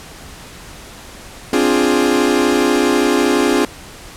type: chord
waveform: 40% pulse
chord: D half-diminished seventh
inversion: third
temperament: equal with one note detuned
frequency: 261.6 / 293.7 / 350.2 / 415.3 Hz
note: C4 / D4 / F4 / Ab4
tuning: 0 / 0 / +5 / 0 cents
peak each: -17 dBFS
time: 1.53-3.65 s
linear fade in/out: 2 ms
effects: pink hiss -36 dBFS RMS until 4.16 s + low-pass 11000 Hz 12 dB/octave